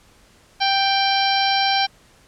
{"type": "harmonic tone with a mistuned harmonic", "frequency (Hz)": 784, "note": "G5", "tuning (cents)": 0, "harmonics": [1, 2, 3, 4, 5, 6, 7], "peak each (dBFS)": [-19, -26, -26, -25, -25, -28, -27], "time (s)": [0.6, 1.87], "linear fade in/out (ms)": 20, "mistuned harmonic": 5, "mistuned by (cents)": 49, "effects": ["pink hiss -53 dBFS RMS until 2.27 s", "low-pass 10000 Hz 12 dB/octave"]}